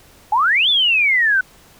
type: exponential two-way sweep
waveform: sine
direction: up then down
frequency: 808 to 3582 to 1484 Hz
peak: -12 dBFS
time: 0.32-1.41 s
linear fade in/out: 5 ms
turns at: 0.69 s
effects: pink hiss -48 dBFS RMS until 1.79 s